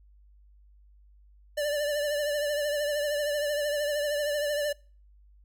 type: tone with vibrato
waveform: square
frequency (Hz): 587.3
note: D5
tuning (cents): 0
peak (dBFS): -27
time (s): 1.57-4.73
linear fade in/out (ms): 10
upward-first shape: triangle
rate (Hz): 13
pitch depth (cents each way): 51
effects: noise-tail reverb RT60 0.4 s tail -25 dB re dry + added 50 Hz sine -54 dBFS peak until 5.44 s